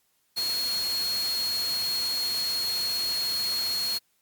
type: tone in noise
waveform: sine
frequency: 4300 Hz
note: C8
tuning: 47 cents sharp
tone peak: -26 dBFS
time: 0.36-3.99 s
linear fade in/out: 20 ms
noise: white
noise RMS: -35 dBFS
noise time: 0.36-3.99 s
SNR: +6 dB
effects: white hiss -70 dBFS RMS until 4.21 s + Opus 48 kbps